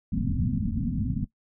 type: low-pass noise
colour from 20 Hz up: white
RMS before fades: -27 dBFS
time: 0.12-1.25 s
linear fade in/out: 10 ms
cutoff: 260 Hz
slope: 96 dB/octave
effects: noise-tail reverb RT60 0.1 s tail -17 dB re dry